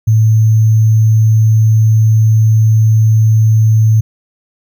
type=tone with sample-and-hold; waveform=sine; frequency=110 Hz; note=A2; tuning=in tune; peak=-5 dBFS; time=0.07-4.01 s; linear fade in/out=10 ms; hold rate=6300 Hz; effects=none